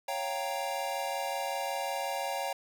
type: chord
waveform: square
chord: G half-diminished seventh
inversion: second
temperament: equal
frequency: 554.4 / 698.5 / 784 / 932.3 Hz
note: Db5 / F5 / G5 / Bb5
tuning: 0 / 0 / 0 / 0 cents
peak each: -38 / -39 / -37 / -39 dBFS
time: 0.08-2.53 s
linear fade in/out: 5 ms
effects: none